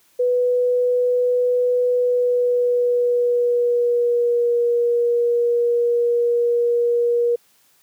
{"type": "tone with pitch glide", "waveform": "sine", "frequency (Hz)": [493.9, 476], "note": ["B4", "A#4"], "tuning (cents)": [0, 36], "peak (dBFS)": -15, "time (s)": [0.19, 7.36], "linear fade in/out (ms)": 10, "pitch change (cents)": -64, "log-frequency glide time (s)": [1.9, 4.59], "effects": ["white hiss -58 dBFS RMS until 7.82 s", "high-pass 80 Hz 12 dB/octave"]}